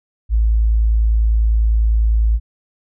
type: tone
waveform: sine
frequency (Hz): 55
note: A1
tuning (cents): 0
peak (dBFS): -11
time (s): 0.29-2.4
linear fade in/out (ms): 50
effects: none